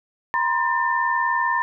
sine tone cluster, 955 / 1035 / 1792 Hz, A#5 / C6 / A6, +42 / -19 / +31 cents, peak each -23 dBFS, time 0.34-1.62 s, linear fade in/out 0 ms, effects none

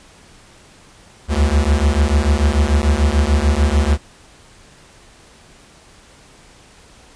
square beating tone pair, 69.3 / 76.1 Hz, C#2 / D#2, 0 / -38 cents, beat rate 6.8 Hz, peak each -16 dBFS, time 1.28-3.98 s, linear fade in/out 50 ms, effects pink hiss -46 dBFS RMS until 7.15 s + resampled to 22050 Hz

